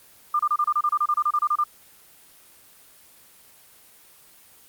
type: tone bursts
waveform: sine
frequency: 1200 Hz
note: D6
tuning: 37 cents sharp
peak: -18 dBFS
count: 16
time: 0.34-1.639 s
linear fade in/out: 5 ms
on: 54 ms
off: 29 ms
effects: white hiss -52 dBFS RMS until 4.68 s + Opus 24 kbps